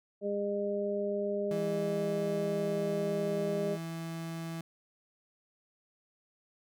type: harmonic tone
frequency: 203 Hz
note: G#3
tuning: 39 cents flat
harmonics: 1 / 2 / 3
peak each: -37 / -33 / -34 dBFS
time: 0.21-3.78 s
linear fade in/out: 50 ms
type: tone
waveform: 35% pulse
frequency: 164.81 Hz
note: E3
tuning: in tune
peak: -35 dBFS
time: 1.51-4.61 s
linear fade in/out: 2 ms
effects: none